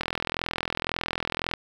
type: click train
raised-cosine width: 0.3 ms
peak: -10 dBFS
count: 65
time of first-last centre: 0.01-1.537 s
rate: 41.9 Hz
effects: 7-bit